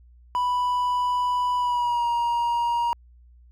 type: tone with pitch glide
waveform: triangle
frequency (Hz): 987.8 to 945.9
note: B5 to A#5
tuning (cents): 0 to +25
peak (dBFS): -19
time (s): 0.35-2.93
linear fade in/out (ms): 0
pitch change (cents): -75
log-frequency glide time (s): 1.57-2.07
effects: added 60 Hz sine -49 dBFS peak until 3.51 s